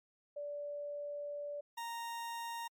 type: tone pair in turn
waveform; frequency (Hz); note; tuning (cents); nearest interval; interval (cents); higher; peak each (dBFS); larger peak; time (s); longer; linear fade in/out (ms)
sine / 40% pulse; 581 / 929.8; D5 / A#5; -19 / -5; minor sixth; 814; second; -39 / -39; neither; 0.36-1.61 / 1.77-2.68; first; 10
effects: MP3 96 kbps